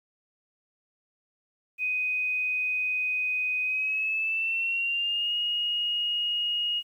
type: tone with pitch glide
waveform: sine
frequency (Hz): 2501 to 2873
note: D#7 to F7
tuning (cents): +8 to +48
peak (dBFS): -25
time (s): 1.78-6.83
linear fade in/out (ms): 50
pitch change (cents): +240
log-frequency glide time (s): 3.63-5.35
effects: 10-bit